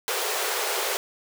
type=high-pass noise; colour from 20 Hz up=pink; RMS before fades=-27 dBFS; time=0.08-0.97 s; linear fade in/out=0 ms; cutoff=370 Hz; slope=96 dB/octave; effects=none